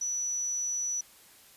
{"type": "tone", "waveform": "sine", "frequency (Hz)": 5920, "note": "F#8", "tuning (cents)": 0, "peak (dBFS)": -29, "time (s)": [0.01, 1.01], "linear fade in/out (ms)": 5, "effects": ["white hiss -56 dBFS RMS until 1.56 s", "resampled to 32000 Hz"]}